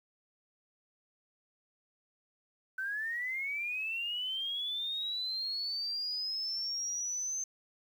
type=linear sweep; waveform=sine; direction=up; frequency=1513 to 6272 Hz; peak=-33 dBFS; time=2.78-7.44 s; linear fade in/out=5 ms; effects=10-bit